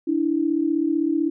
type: tone pair together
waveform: sine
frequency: 292.3 / 328.1 Hz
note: D4 / E4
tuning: -8 / -8 cents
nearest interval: major second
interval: 200 cents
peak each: -22 / -21 dBFS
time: 0.07-1.3 s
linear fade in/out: 10 ms
effects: none